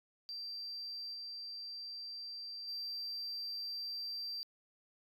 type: tone with level steps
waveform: sine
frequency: 4699 Hz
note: D8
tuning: in tune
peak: -40 / -42 / -37 dBFS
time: 0.29-4.43 s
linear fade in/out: 0 ms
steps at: 1.13 / 2.67 s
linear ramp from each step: 20 ms
effects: tanh soft clip ceiling -37 dBFS